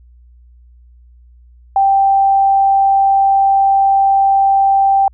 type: tone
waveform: sine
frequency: 784 Hz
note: G5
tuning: in tune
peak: -8 dBFS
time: 1.76-5.08 s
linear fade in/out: 2 ms
effects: added 60 Hz sine -41 dBFS peak until 5.13 s